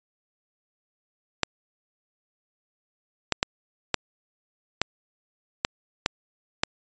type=clicks; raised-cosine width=0.2 ms; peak=-3 dBFS; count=8; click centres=1.433 / 3.323 / 3.429 / 3.943 / 4.816 / 5.649 / 6.061 / 6.635 s; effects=resampled to 16000 Hz